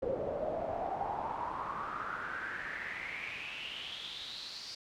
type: noise with band-pass filter sweep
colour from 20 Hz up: brown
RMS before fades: -39 dBFS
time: 0.02-4.75 s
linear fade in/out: 5 ms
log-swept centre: 490 to 4800 Hz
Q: 6.9
effects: none